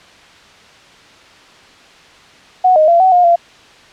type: tone with pitch steps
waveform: sine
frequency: 738 / 621 / 683 / 752 / 713 / 686 Hz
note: F#5 / D#5 / F5 / F#5 / F5 / F5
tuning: -5 / -3 / -39 / +28 / +36 / -31 cents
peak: -6 dBFS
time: 2.64-3.36 s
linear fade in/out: 10 ms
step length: 120 ms
effects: white hiss -42 dBFS RMS until 3.92 s + low-pass 4000 Hz 12 dB/octave